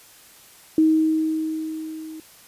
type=tone with level ramp; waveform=sine; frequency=315.8 Hz; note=D#4; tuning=26 cents sharp; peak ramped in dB=-12 to -34 dBFS; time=0.78-2.2 s; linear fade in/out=2 ms; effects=white hiss -49 dBFS RMS until 2.47 s + resampled to 32000 Hz